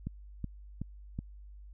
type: click train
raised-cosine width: 5 ms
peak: -23 dBFS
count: 4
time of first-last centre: 0.07-1.189 s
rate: 2.68 Hz
effects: added 50 Hz sine -47 dBFS peak until 1.73 s